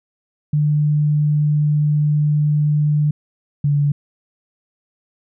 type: tone pair in turn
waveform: sine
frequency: 149.2 / 144.53 Hz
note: D3 / D3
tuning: +28 / -27 cents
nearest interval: minor second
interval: 55 cents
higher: first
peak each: -13 dBFS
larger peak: neither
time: 0.53-3.11 / 3.64-3.92 s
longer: first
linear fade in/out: 5 ms
effects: none